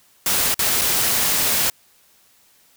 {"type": "noise with dropouts", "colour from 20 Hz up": "white", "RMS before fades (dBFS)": -19, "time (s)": [0.26, 1.7], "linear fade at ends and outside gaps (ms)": 2, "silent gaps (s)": [[0.543, 0.591], [0.813, 0.816]], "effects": ["white hiss -56 dBFS RMS until 2.76 s"]}